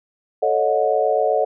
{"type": "chord", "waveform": "sine", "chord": "D# half-diminished seventh", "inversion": "second", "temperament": "equal with one note detuned", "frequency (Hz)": [440, 554.4, 622.3, 729], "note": ["A4", "C#5", "D#5", "F#5"], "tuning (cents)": [0, 0, 0, -26], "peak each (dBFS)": -21, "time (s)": [0.42, 1.45], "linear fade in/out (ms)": 10, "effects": []}